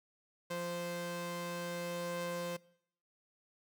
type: tone pair together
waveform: sawtooth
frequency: 173.86 / 521 Hz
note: F3 / C5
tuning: -7 / -7 cents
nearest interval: octave + perfect fifth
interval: 1900 cents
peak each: -38 / -36 dBFS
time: 0.5-2.57 s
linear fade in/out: 10 ms
effects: noise-tail reverb RT60 0.7 s tail -22 dB re dry